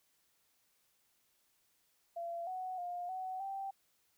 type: tone with pitch steps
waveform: sine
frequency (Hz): 682 / 743 / 708 / 749 / 781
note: F5 / F#5 / F5 / F#5 / G5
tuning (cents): -41 / +7 / +23 / +21 / -7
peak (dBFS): -38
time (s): 2.16-3.71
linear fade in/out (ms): 10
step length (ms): 310
effects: white hiss -75 dBFS RMS until 4.17 s